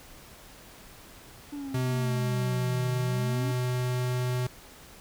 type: exponential two-way sweep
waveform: triangle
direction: down then up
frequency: 293.7 to 149.7 to 293.7 Hz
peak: -32 dBFS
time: 1.52-3.52 s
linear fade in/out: 10 ms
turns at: 2.97 s
type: tone with pitch glide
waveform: square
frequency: 127.5 to 125.24 Hz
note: C3 to B2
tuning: -44 to +25 cents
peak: -27 dBFS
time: 1.74-4.47 s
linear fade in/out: 5 ms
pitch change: -31 cents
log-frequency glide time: 2.01-2.12 s
effects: pink hiss -50 dBFS RMS until 5 s